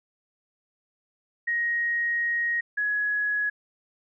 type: tone pair in turn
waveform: sine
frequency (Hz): 1880 / 1679.7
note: A#6 / G#6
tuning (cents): +14 / +19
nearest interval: major second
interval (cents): 195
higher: first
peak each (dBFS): -23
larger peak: neither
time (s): 1.47-2.61 / 2.77-3.5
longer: first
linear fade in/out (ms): 10
effects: none